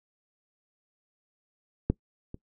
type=clicks; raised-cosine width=3 ms; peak=-10 / -26 dBFS; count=2; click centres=1.9 / 2.344 s; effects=noise-tail reverb RT60 0.1 s tail -22 dB re dry